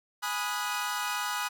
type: chord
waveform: sawtooth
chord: G# minor seventh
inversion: none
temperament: equal with one note detuned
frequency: 830.6 / 987.8 / 1244.5 / 1460.4 Hz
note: G#5 / B5 / D#6 / F#6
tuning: 0 / 0 / 0 / -23 cents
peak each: -33 / -32 / -31 / -32 dBFS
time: 0.22-1.49 s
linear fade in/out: 20 ms
effects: none